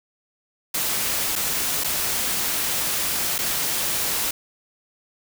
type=noise with dropouts; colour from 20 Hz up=white; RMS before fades=-24 dBFS; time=0.74-4.31 s; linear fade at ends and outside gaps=5 ms; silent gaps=1.356-1.36 / 1.838-1.843 / 3.382-3.387 s; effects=none